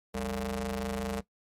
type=ring-modulated tone; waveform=sawtooth; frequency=125.4 Hz; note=B2; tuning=27 cents sharp; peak=-24 dBFS; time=0.14-1.21 s; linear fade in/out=10 ms; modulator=326 Hz; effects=noise-tail reverb RT60 0.1 s tail -17 dB re dry + MP3 64 kbps